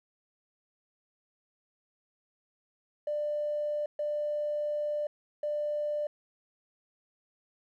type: tone bursts at uneven times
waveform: triangle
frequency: 594 Hz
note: D5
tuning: 20 cents sharp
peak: -25 dBFS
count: 3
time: 3.07-3.86 / 3.99-5.07 / 5.43-6.07 s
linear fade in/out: 5 ms
effects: tanh soft clip ceiling -27 dBFS